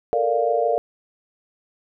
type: chord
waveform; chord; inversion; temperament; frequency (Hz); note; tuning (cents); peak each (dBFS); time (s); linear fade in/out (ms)
sine; Bb major seventh; third; equal; 440 / 466.2 / 587.3 / 698.5; A4 / Bb4 / D5 / F5; 0 / 0 / 0 / 0; -27 / -22 / -23 / -22; 0.13-0.78; 0
effects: none